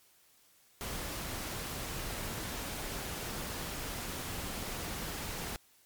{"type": "noise", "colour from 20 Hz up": "pink", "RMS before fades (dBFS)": -39, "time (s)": [0.81, 5.56], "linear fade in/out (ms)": 0, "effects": ["white hiss -65 dBFS RMS until 5.85 s", "MP3 96 kbps"]}